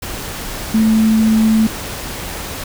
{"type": "tone in noise", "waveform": "sine", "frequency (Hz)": 220.1, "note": "A3", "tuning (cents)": 1, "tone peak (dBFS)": -9, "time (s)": [0.74, 1.67], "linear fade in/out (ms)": 5, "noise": "pink", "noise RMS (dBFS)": -26, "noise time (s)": [0.02, 2.64], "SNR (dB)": 14, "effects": []}